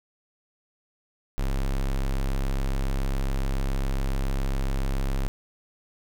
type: tone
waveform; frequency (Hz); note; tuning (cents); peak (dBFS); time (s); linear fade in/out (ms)
square; 33.59; C1; +46; -24; 1.38-5.28; 0
effects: none